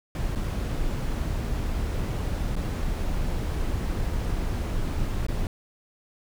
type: noise with dropouts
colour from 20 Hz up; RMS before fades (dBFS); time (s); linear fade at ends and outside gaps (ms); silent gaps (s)
brown; -27; 0.15-5.47; 1; 0.352-0.357 / 2.555-2.564 / 5.266-5.284
effects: none